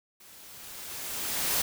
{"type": "noise with level ramp", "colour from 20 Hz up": "white", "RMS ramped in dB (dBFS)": [-53, -26], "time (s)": [0.2, 1.62], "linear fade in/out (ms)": 5, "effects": []}